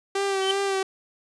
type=tone with vibrato; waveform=sawtooth; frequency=390 Hz; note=G4; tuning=9 cents flat; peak=-19 dBFS; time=0.15-0.83 s; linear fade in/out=5 ms; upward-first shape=sine; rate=2.7 Hz; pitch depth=32 cents each way
type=tone with exponential growth; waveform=triangle; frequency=3080 Hz; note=G7; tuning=31 cents flat; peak=-18 dBFS; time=0.3-0.51 s; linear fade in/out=0 ms; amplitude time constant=44 ms
effects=resampled to 22050 Hz